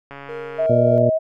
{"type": "click train", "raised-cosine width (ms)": 0.5, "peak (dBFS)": -21, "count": 78, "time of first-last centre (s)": [0.11, 0.66], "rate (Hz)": 140}
{"type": "tone with tremolo", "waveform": "triangle", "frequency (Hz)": 466.2, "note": "A#4", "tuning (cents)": 0, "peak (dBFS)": -26, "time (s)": [0.29, 0.98], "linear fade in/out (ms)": 0, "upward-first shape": "triangle", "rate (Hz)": 3.2, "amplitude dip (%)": 35}
{"type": "tone with vibrato", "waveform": "sine", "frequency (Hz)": 640, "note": "D#5", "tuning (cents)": 49, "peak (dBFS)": -16, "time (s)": [0.58, 1.19], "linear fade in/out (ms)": 20, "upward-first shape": "square", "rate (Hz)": 3.4, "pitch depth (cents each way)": 12}
{"type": "harmonic tone", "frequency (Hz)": 120, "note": "B2", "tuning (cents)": -49, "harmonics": [1, 2, 3, 4, 5], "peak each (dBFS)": [-19, -22, -26, -23, -18], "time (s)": [0.69, 1.1], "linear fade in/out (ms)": 10}
{"effects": []}